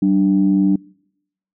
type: tone pair together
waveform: sine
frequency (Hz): 191.29 / 294.9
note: G3 / D4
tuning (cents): -42 / +7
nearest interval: perfect fifth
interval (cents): 749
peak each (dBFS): -14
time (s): 0.02-0.76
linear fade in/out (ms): 5
effects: noise-tail reverb RT60 0.8 s tail -26 dB re dry + tanh soft clip ceiling -5 dBFS